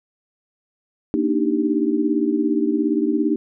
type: chord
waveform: sine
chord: Eb major seventh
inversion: second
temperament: equal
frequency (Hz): 233.1 / 293.7 / 311.1 / 392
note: Bb3 / D4 / Eb4 / G4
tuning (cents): 0 / 0 / 0 / 0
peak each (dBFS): -24 / -21 / -21 / -25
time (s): 1.14-3.36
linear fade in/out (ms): 0
effects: none